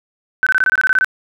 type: tone bursts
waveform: sine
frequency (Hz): 1525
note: G6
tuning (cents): -48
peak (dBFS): -10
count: 11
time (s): 0.43-1.045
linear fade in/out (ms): 0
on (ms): 35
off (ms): 23
effects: none